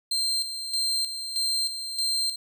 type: tone with tremolo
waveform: 35% pulse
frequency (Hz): 4154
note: C8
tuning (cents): -13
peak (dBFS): -22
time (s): 0.11-2.36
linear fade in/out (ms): 5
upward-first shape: square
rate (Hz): 1.6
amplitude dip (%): 60
effects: none